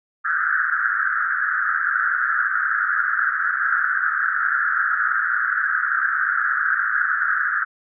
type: band-pass noise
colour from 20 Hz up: white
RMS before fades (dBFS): -21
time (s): 0.24-7.65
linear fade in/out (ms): 20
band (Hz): 1300 to 1700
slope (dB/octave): 96
effects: none